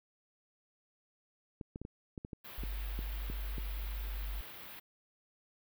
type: clicks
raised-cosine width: 3 ms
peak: -29 dBFS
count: 11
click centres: 1.612 / 1.759 / 1.816 / 1.851 / 2.178 / 2.249 / 2.332 / 2.636 / 2.991 / 3.3 / 3.582 s
type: band-stop noise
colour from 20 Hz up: white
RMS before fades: -49 dBFS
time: 2.44-4.8 s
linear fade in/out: 10 ms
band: 3700 to 14000 Hz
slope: 24 dB/octave
type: tone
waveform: sine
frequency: 49.47 Hz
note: G1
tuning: 17 cents sharp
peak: -36 dBFS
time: 2.58-4.41 s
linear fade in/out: 0 ms
effects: none